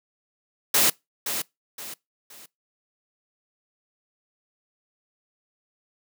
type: noise with echo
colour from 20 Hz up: white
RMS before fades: -19 dBFS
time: 0.74-0.9 s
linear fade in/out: 5 ms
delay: 520 ms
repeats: 3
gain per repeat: -9 dB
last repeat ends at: 2.46 s
effects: noise-tail reverb RT60 0.2 s tail -24 dB re dry + high-pass 150 Hz 12 dB/octave